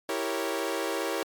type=chord; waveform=sawtooth; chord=E diminished seventh; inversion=none; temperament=equal; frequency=329.6 / 392 / 466.2 / 554.4 Hz; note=E4 / G4 / Bb4 / Db5; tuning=0 / 0 / 0 / 0 cents; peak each=-30 dBFS; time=0.09-1.23 s; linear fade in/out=2 ms; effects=MP3 96 kbps